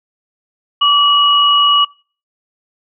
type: tone pair together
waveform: sine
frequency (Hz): 1155.2 / 2911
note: D6 / F#7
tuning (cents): -29 / -29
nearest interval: octave + major third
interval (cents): 1600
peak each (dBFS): -11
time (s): 0.81-1.85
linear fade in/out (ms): 10
effects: noise-tail reverb RT60 0.4 s tail -24 dB re dry